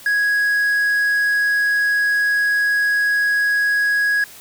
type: tone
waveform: triangle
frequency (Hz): 1661.2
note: G#6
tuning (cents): 0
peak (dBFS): -13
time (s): 0.06-4.24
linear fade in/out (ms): 2
effects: white hiss -41 dBFS RMS until 4.4 s